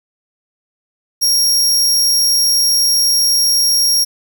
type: tone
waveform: sawtooth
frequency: 5588 Hz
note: F8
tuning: in tune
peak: -8 dBFS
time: 1.21-4.05 s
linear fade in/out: 20 ms
effects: 8-bit